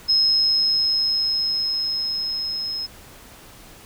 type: tone with level ramp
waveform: sine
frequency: 5150 Hz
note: E8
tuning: 41 cents flat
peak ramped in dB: -14 to -25 dBFS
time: 0.08-2.87 s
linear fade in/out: 20 ms
effects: pink hiss -45 dBFS RMS until 3.85 s